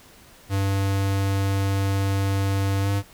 square tone with pitch glide, 98 to 99.83 Hz, G2 to G2, 0 to +32 cents, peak -21 dBFS, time 0.49-3.03 s, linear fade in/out 50 ms, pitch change +32 cents, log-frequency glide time 2.81-2.9 s, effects pink hiss -50 dBFS RMS until 3.13 s

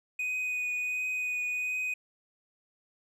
triangle tone with vibrato, 2489 Hz, D#7, in tune, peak -28 dBFS, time 0.19-1.94 s, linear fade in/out 5 ms, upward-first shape triangle, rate 1.4 Hz, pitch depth 14 cents each way, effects none

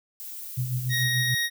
violet noise, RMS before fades -38 dBFS, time 0.2-1.03 s, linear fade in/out 0 ms
sine tone with tremolo, 126 Hz, B2, 35 cents sharp, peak -23 dBFS, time 0.57-1.35 s, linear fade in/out 10 ms, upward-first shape sine, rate 6.9 Hz, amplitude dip 60%
25% pulse tone, 1878 Hz, A#6, 12 cents sharp, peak -20 dBFS, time 0.89-1.5 s, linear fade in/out 50 ms
effects none

